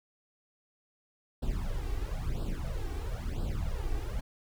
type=noise with flanger; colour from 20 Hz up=brown; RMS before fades=-33 dBFS; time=1.42-4.21 s; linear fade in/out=10 ms; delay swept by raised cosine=0.23 to 2.63 ms; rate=1 Hz; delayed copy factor=+1; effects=none